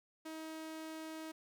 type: tone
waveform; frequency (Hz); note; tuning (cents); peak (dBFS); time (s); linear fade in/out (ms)
sawtooth; 317.5; D#4; +35; -40; 0.25-1.32; 10
effects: none